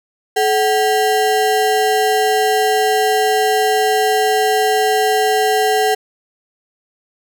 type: ring-modulated tone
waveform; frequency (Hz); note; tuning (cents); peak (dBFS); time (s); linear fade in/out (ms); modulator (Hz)
square; 593; D5; +17; -10; 0.36-5.95; 10; 163
effects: none